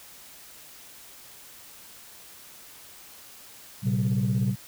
sine tone cluster, 115 / 131.5 / 192.1 Hz, A#2 / C3 / G3, -23 / +9 / -35 cents, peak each -25 dBFS, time 3.82-4.56 s, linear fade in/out 50 ms, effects tanh soft clip ceiling -17 dBFS + white hiss -48 dBFS RMS until 4.67 s

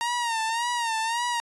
sawtooth tone with vibrato, 927 Hz, A#5, 10 cents flat, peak -21 dBFS, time 0.01-1.4 s, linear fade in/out 0 ms, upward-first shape sine, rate 1.8 Hz, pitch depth 80 cents each way, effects resampled to 24000 Hz

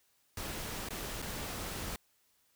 pink noise with dropouts, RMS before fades -40 dBFS, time 0.37-1.96 s, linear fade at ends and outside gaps 2 ms, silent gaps 0.888-0.905 / 1.219-1.224 s, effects white hiss -72 dBFS RMS until 2.55 s

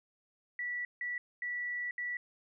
sine tone bursts at uneven times, 1950 Hz, B6, 23 cents flat, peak -34 dBFS, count 4, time 0.59-0.85 / 1.01-1.18 / 1.42-1.91 / 1.98-2.17 s, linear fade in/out 2 ms, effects none

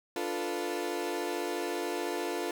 30% pulse chord, B half-diminished seventh, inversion first, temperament equal, 293.7 / 349.2 / 440 / 493.9 Hz, D4 / F4 / A4 / B4, 0 / 0 / 0 / 0 cents, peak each -37 / -32 / -35 / -37 dBFS, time 0.16-2.51 s, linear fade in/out 2 ms, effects none

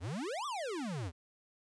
square exponential two-way sweep, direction up then down, 76 to 1218 to 76 Hz, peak -37 dBFS, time 0-1.12 s, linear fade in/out 50 ms, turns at 0.46 s, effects resampled to 22050 Hz + 13-bit

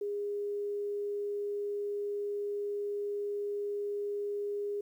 sine tone, 409 Hz, G#4, 26 cents flat, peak -32 dBFS, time 0.01-4.81 s, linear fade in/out 5 ms, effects 11-bit

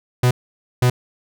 45% pulse tone bursts at uneven times, 124.4 Hz, B2, 13 cents sharp, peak -12 dBFS, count 2, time 0.23-0.31 / 0.82-0.9 s, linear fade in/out 5 ms, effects none

